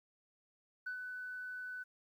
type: tone with ADSR envelope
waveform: sine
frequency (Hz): 1498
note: F#6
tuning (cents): +21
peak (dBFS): -36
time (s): 0.86-1.84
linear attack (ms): 10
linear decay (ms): 97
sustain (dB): -5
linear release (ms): 18
effects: tanh soft clip ceiling -35 dBFS + 12-bit